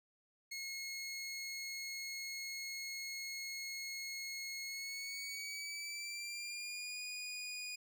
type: tone with pitch glide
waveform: 20% pulse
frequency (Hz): 2168 to 2462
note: C#7 to D#7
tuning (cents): -39 to -19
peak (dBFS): -37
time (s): 0.51-7.76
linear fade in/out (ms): 10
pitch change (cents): +220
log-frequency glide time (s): 4.64-7.01
effects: none